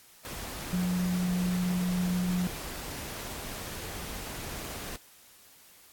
sine tone in noise, 180 Hz, F#3, 47 cents flat, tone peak -26 dBFS, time 0.73-2.47 s, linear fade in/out 0 ms, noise pink, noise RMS -39 dBFS, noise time 0.25-4.96 s, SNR +10 dB, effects white hiss -56 dBFS RMS until 5.92 s + AAC 64 kbps

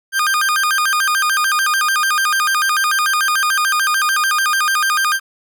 40% pulse tone with vibrato, 1390 Hz, F6, 9 cents flat, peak -13 dBFS, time 0.12-5.2 s, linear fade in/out 50 ms, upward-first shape square, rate 6.8 Hz, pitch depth 220 cents each way, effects none

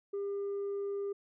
sine tone, 400.5 Hz, G4, 37 cents sharp, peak -31 dBFS, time 0.13-1.13 s, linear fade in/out 10 ms, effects tanh soft clip ceiling -32 dBFS

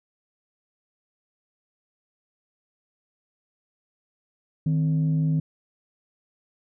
sine tone pair together, 156.18 / 261.6 Hz, D#3 / C4, +7 / 0 cents, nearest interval major sixth, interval 893 cents, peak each -19 / -29 dBFS, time 4.66-5.4 s, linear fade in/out 5 ms, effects tanh soft clip ceiling -15 dBFS

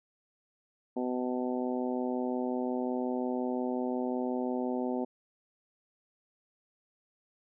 harmonic tone, 125.6 Hz, B2, 30 cents sharp, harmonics 2 / 3 / 4 / 5 / 6 / 7, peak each -32 / -36 / -38 / -40 / -42 / -43 dBFS, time 0.96-5.05 s, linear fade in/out 10 ms, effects none

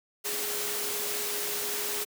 sine tone in noise, 415.3 Hz, G#4, in tune, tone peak -39 dBFS, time 0.24-2.05 s, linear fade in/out 20 ms, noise white, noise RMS -32 dBFS, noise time 0.24-2.05 s, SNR -10 dB, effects high-pass 200 Hz 12 dB/octave

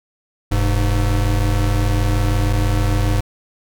square tone pair together, 42.83 / 102 Hz, F1 / G#2, -33 / -31 cents, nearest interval octave + minor third, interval 1502 cents, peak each -18 dBFS, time 0.51-3.21 s, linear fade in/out 10 ms, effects none

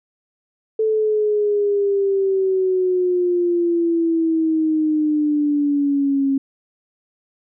sine exponential sweep, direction down, 440 to 271.2 Hz, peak -15 dBFS, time 0.79-6.38 s, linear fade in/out 5 ms, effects none

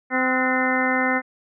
harmonic tone with a mistuned harmonic, 257.9 Hz, C4, 25 cents flat, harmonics 1 / 2 / 3 / 4 / 5 / 6 / 7 / 8, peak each -24 / -27 / -27 / -30 / -30 / -28 / -25 / -26 dBFS, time 0.1-1.22 s, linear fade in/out 50 ms, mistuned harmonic 6, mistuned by -83 cents, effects none

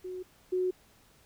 sine tone pair in turn, 367.3 / 367.3 Hz, F#4 / F#4, -13 / -13 cents, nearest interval unison, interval 0 cents, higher neither, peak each -36 / -26 dBFS, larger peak second, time 0.04-0.23 / 0.52-0.71 s, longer neither, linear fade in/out 10 ms, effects pink hiss -62 dBFS RMS until 1.25 s

